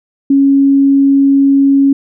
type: tone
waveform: sine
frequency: 276 Hz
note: C#4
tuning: 7 cents flat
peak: -5 dBFS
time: 0.3-1.93 s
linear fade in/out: 5 ms
effects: none